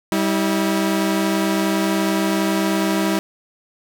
sawtooth tone pair together, 196 / 322.6 Hz, G3 / E4, 0 / -37 cents, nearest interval major sixth, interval 863 cents, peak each -16 dBFS, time 0.12-3.19 s, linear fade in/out 0 ms, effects none

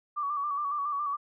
sine tone with vibrato, 1157 Hz, D6, 26 cents flat, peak -28 dBFS, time 0.16-1.17 s, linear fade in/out 20 ms, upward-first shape square, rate 7.2 Hz, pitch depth 46 cents each way, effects none

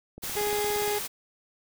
click train, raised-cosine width 2 ms, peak -29 dBFS, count 13, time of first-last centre 0.18-0.878 s, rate 17.2 Hz
white noise, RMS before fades -34 dBFS, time 0.22-1.08 s, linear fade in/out 20 ms
30% pulse tone, 415.3 Hz, G#4, in tune, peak -24 dBFS, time 0.36-0.99 s, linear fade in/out 10 ms
effects none

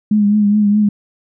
sine tone with vibrato, 207.7 Hz, G#3, in tune, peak -9 dBFS, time 0.11-0.89 s, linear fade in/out 5 ms, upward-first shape triangle, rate 4.8 Hz, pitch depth 49 cents each way, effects none

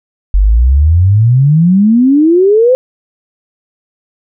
sine exponential sweep, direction up, 45.6 to 523.3 Hz, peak -4 dBFS, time 0.34-2.75 s, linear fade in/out 0 ms, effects none

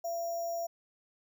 sine tone with sample-and-hold, 678 Hz, E5, 49 cents sharp, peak -32 dBFS, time 0.04-0.67 s, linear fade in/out 10 ms, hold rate 6300 Hz, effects none

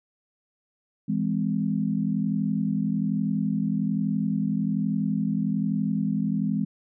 sine chord, E augmented, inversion none, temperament just, 164.81 / 206 / 257.5 Hz, E3 / G#3 / B#3, 0 / -14 / -28 cents, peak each -28 / -25 / -29 dBFS, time 1.08-6.65 s, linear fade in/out 10 ms, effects none

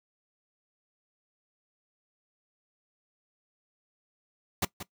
pink noise with echo, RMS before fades -27 dBFS, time 4.62-4.65 s, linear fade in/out 5 ms, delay 180 ms, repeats 1, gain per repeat -12 dB, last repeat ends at 4.83 s, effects noise-tail reverb RT60 0.1 s tail -19 dB re dry

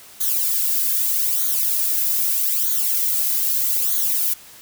violet noise with flanger, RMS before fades -20 dBFS, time 0.2-4.34 s, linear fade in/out 10 ms, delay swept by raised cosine 0.38 to 2.18 ms, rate 0.8 Hz, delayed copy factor -0.95, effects white hiss -44 dBFS RMS until 4.61 s

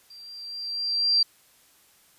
sine tone with level ramp, 4724 Hz, D8, 9 cents sharp, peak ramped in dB -44 to -16 dBFS, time 0.1-1.23 s, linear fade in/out 5 ms, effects white hiss -59 dBFS RMS until 2.18 s + resampled to 32000 Hz

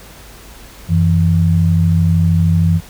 sine tone pair together, 91.83 / 164.81 Hz, F#2 / E3, -13 / 0 cents, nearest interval minor seventh, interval 1013 cents, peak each -12 dBFS, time 0.88-2.81 s, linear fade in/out 50 ms, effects added 50 Hz sine -40 dBFS peak until 2.89 s + pink hiss -39 dBFS RMS until 2.89 s

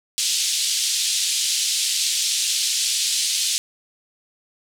pink band-pass noise, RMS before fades -22 dBFS, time 0.18-3.58 s, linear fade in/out 0 ms, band 3300 to 9300 Hz, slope 24 dB/octave, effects none

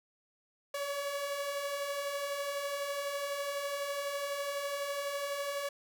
sawtooth beating tone pair, 556 / 568 Hz, C#5 / C#5, +5 / +42 cents, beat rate 12 Hz, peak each -39 / -31 dBFS, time 0.74-5.69 s, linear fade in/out 5 ms, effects none

